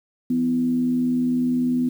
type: tone with frequency modulation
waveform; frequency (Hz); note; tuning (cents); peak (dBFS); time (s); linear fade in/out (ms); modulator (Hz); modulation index
sine; 250; B3; +21; -18; 0.3-1.89; 5; 79.6; 0.37
effects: 8-bit